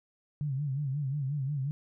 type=tone with vibrato; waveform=sine; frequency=140 Hz; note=C#3; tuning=18 cents sharp; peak=-29 dBFS; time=0.41-1.71 s; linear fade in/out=0 ms; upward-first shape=sine; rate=5.6 Hz; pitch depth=120 cents each way; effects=none